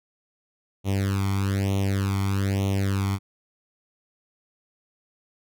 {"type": "tone with flanger", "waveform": "sawtooth", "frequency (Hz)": 98, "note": "G2", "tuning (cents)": 0, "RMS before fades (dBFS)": -24, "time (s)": [0.84, 3.19], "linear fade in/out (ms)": 50, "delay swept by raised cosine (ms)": [0.31, 0.91], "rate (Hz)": 1.1, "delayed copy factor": 1, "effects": []}